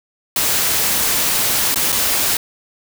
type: noise with dropouts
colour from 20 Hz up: white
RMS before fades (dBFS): -17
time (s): 0.36-2.37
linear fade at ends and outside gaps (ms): 2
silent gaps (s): 1.745-1.758 / 1.921-1.925
effects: none

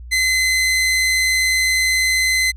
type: tone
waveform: sawtooth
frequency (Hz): 2047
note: C7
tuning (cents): -38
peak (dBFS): -11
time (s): 0.11-2.52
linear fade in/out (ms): 20
effects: added 60 Hz sine -32 dBFS peak until 2.56 s + low-pass 11000 Hz 12 dB/octave

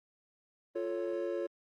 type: chord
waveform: triangle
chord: F augmented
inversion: none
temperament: equal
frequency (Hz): 349.2 / 440 / 554.4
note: F4 / A4 / C#5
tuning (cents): 0 / 0 / 0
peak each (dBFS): -34 / -37 / -35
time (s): 0.75-1.47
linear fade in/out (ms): 10
effects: Opus 32 kbps

